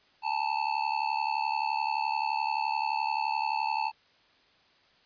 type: tone with amplitude modulation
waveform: square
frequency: 880 Hz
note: A5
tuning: in tune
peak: -24 dBFS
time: 0.22-3.92 s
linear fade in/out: 50 ms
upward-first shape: sine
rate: 71.6 Hz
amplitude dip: 90%
effects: white hiss -63 dBFS RMS until 5.05 s + resampled to 11025 Hz